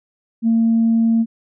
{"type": "tone", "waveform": "sine", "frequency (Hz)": 227.6, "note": "A#3", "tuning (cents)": -41, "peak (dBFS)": -11, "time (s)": [0.42, 1.26], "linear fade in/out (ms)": 50, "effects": ["tanh soft clip ceiling -8 dBFS"]}